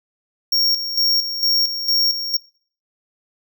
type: tone with tremolo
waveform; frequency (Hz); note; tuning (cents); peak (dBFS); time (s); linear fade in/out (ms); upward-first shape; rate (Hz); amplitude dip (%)
square; 5540; F8; -15; -15; 0.52-2.37; 5; square; 2.2; 65
effects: noise-tail reverb RT60 0.5 s tail -24 dB re dry